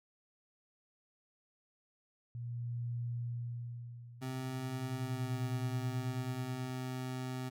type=tone with tremolo; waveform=sine; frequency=119.3 Hz; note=A#2; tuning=41 cents sharp; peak=-35 dBFS; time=2.35-6.7 s; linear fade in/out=0 ms; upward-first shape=sine; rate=0.38 Hz; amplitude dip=85%
type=tone with pitch glide; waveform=25% pulse; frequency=130 to 128.58 Hz; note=C3 to C3; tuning=-11 to -30 cents; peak=-34 dBFS; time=4.21-7.5 s; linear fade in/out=20 ms; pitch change=-19 cents; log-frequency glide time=5-5.37 s
effects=none